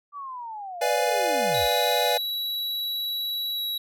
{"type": "linear sweep", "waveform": "sine", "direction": "down", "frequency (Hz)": [1174.7, 35.98], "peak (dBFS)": -33, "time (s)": [0.12, 1.69], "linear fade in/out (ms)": 50}
{"type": "chord", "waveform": "square", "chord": "B diminished seventh", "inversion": "none", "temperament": "equal", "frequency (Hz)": [493.9, 587.3, 698.5, 830.6], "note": ["B4", "D5", "F5", "Ab5"], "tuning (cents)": [0, 0, 0, 0], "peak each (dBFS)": -28, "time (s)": [0.81, 2.18], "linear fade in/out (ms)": 10}
{"type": "tone with pitch glide", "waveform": "square", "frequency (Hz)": [3908, 3881], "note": ["B7", "B7"], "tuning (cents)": [-19, -31], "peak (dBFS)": -27, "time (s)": [1.54, 3.78], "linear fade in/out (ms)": 5, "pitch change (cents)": -12, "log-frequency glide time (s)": [3.52, 3.61]}
{"effects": []}